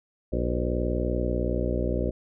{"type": "harmonic tone with a mistuned harmonic", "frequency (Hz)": 60.4, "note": "B1", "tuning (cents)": -38, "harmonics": [1, 2, 3, 4, 5, 6, 7, 8, 9, 10], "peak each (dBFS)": [-28, -33, -35, -33, -35, -32, -38, -36, -34, -36], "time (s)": [0.32, 2.11], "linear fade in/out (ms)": 10, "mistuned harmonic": 9, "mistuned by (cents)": -58, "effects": []}